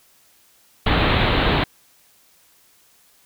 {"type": "low-pass noise", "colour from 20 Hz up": "pink", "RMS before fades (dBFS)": -18, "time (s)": [0.86, 1.64], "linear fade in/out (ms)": 5, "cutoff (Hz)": 4100, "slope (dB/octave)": 96, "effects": ["white hiss -56 dBFS RMS until 3.25 s"]}